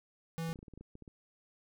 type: tone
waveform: square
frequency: 164.6 Hz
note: E3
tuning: 2 cents flat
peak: -36 dBFS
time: 0.38-0.53 s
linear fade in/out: 0 ms
type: clicks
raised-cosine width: 3 ms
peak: -37 dBFS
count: 12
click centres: 0.492 / 0.523 / 0.558 / 0.59 / 0.629 / 0.682 / 0.737 / 0.776 / 0.81 / 0.954 / 1.023 / 1.078 s
effects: none